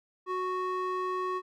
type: tone with band-pass filter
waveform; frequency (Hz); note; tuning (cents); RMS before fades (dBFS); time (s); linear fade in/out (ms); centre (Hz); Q
square; 369.2; F#4; -4; -32; 0.26-1.42; 50; 870; 3.7
effects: none